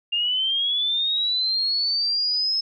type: linear sweep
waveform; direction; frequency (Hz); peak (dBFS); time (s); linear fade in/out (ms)
sine; up; 2794 to 5210; -20; 0.12-2.61; 10
effects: none